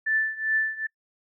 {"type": "tone with tremolo", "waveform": "sine", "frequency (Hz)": 1760, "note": "A6", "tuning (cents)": 0, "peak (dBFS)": -19, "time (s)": [0.06, 0.87], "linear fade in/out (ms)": 10, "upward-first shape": "triangle", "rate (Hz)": 2.5, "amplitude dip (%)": 90, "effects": ["noise-tail reverb RT60 0.1 s tail -25 dB re dry"]}